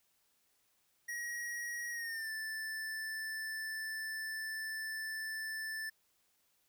square tone with pitch glide, 1898 to 1760.7 Hz, A#6 to A6, +31 to +1 cents, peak -39 dBFS, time 1.08-5.9 s, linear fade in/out 10 ms, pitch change -130 cents, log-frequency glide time 1.91-2.31 s, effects white hiss -75 dBFS RMS until 6.68 s

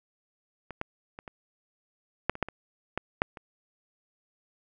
clicks, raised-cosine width 0.5 ms, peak -24 / -16 / -26 / -26 / -8 / -24 / -10 / -23 / -14 / -7 / -27 dBFS, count 11, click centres 0.707 / 0.814 / 1.189 / 1.278 / 2.296 / 2.354 / 2.427 / 2.486 / 2.976 / 3.219 / 3.372 s, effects none

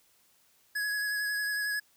square tone with vibrato, 1677 Hz, G#6, 16 cents sharp, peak -30 dBFS, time 0.75-1.8 s, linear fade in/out 10 ms, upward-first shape sine, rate 11 Hz, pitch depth 19 cents each way, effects white hiss -66 dBFS RMS until 1.96 s

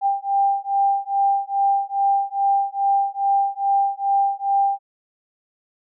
sine beating tone pair, 792 / 794.4 Hz, G5 / G5, +18 / +23 cents, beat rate 2.4 Hz, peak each -20 / -20 dBFS, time 0.01-4.79 s, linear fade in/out 50 ms, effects none

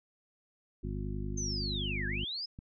harmonic tone, 50.6 Hz, G#1, 44 cents flat, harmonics 1 / 2 / 3 / 4 / 5 / 7, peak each -37 / -40 / -42 / -43 / -44 / -45 dBFS, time 0.83-2.25 s, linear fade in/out 10 ms
sine linear two-way sweep, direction down then up, 6330 to 1579 to 5190 Hz, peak -35 dBFS, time 1.37-2.46 s, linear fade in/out 10 ms, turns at 2.07 s
click, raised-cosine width 5 ms, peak -32 dBFS, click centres 2.589 s
effects none

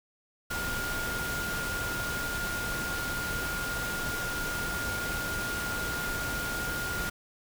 sine tone in noise, 1417 Hz, F6, 25 cents sharp, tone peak -33 dBFS, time 0.5-7.1 s, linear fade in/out 10 ms, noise pink, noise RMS -35 dBFS, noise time 0.5-7.1 s, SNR -1 dB, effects none

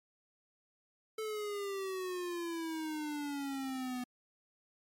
square exponential sweep, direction down, 440 to 246.7 Hz, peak -37 dBFS, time 1.18-4.04 s, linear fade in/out 5 ms, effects MP3 64 kbps

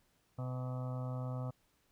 harmonic tone with a mistuned harmonic, 127.1 Hz, C3, 50 cents flat, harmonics 1 / 2 / 4 / 5 / 6 / 7 / 8 / 9 / 10, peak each -37 / -47 / -49 / -50 / -55 / -57 / -59 / -55 / -56 dBFS, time 0.38-1.51 s, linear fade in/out 10 ms, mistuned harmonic 7, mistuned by -36 cents, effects pink hiss -74 dBFS RMS until 1.91 s

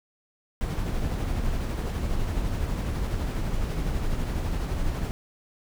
brown noise with tremolo, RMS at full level -26 dBFS, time 0.61-5.11 s, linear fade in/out 0 ms, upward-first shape sine, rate 12 Hz, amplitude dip 30%, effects none

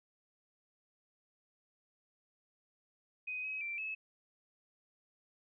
sine tone with pitch steps, 2505 / 2545 / 2350 / 2590 Hz, D#7 / D#7 / D7 / E7, +11 / +39 / +1 / -31 cents, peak -37 dBFS, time 3.27-3.95 s, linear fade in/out 10 ms, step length 170 ms, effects none

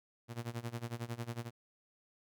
sawtooth tone with tremolo, 118 Hz, A#2, 22 cents sharp, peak -32 dBFS, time 0.28-1.51 s, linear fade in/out 50 ms, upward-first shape sine, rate 11 Hz, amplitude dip 90%, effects none

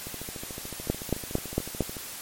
two click trains, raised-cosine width 2 ms, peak -24 / -10 dBFS, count 27 / 5, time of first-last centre 0.07-1.968 / 0.9-1.807 s, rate 13.7 / 4.41 Hz, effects white hiss -39 dBFS RMS until 2.21 s + MP3 64 kbps

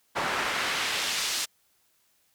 pink noise with band-pass filter sweep, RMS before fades -29 dBFS, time 0.15-1.46 s, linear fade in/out 20 ms, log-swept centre 1100 to 5700 Hz, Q 0.84, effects white hiss -68 dBFS RMS until 2.34 s

